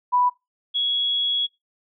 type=tone pair in turn; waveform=sine; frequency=987.8 / 3343 Hz; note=B5 / G#7; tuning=0 / +11 cents; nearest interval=octave + major sixth; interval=2111 cents; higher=second; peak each=-16 / -20 dBFS; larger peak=first; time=0.12-0.3 / 0.74-1.47 s; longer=second; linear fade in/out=20 ms; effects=noise-tail reverb RT60 0.2 s tail -21 dB re dry